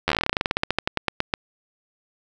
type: slowing click train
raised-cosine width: 0.3 ms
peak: -4 dBFS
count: 26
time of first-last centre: 0.08-1.339 s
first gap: 11 ms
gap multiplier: 1.11
effects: none